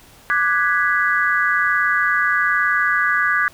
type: chord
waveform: sine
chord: G# half-diminished seventh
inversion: second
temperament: equal with one note detuned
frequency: 1182.1 / 1480 / 1661.2 / 1975.5 Hz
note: D6 / F#6 / G#6 / B6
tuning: +11 / 0 / 0 / 0 cents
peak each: -21 / -21 / -18 / -24 dBFS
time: 0.3-3.48 s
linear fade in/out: 0 ms
effects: pink hiss -47 dBFS RMS until 3.53 s